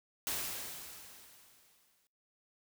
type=noise with exponential decay; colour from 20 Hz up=white; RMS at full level=-35 dBFS; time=0.27-2.07 s; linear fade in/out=0 ms; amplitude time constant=390 ms; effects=noise-tail reverb RT60 0.5 s tail -25 dB re dry